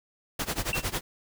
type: noise with tremolo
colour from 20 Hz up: pink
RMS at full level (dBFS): -28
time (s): 0.39-1.01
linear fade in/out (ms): 5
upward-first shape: sine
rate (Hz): 11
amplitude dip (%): 90
type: tone with exponential decay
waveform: triangle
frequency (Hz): 2711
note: E7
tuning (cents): +48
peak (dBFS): -22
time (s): 0.73-0.88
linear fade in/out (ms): 2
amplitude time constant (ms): 32
effects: none